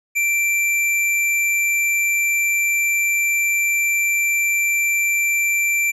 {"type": "tone", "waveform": "square", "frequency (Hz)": 2349, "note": "D7", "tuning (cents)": 0, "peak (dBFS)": -17, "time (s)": [0.15, 5.92], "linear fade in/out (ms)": 20, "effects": ["resampled to 32000 Hz"]}